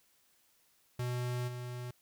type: tone with level steps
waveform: square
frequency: 123.4 Hz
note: B2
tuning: 1 cent flat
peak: -34 / -40 dBFS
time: 0.99-1.91 s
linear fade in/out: 5 ms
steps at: 1.47 s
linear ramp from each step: 20 ms
effects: white hiss -70 dBFS RMS until 2.01 s